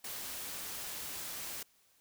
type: noise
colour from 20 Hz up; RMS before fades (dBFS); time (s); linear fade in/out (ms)
white; -42; 0.04-1.63; 5
effects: white hiss -69 dBFS RMS until 2 s